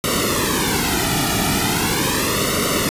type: noise with flanger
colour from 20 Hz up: pink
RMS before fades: -19 dBFS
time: 0.04-2.89 s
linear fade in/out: 0 ms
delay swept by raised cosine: 1.2 to 1.91 ms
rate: 0.39 Hz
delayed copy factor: -1
effects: resampled to 32000 Hz